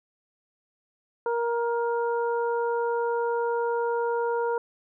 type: harmonic tone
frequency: 470 Hz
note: A#4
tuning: 14 cents sharp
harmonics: 1 / 2 / 3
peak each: -25 / -29 / -36 dBFS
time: 1.26-4.58 s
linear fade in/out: 2 ms
effects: none